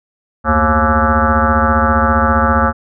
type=tone with frequency modulation; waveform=sine; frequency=699 Hz; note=F5; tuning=1 cent sharp; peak=-9 dBFS; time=0.44-2.73 s; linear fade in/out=50 ms; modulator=157 Hz; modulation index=4.9; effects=none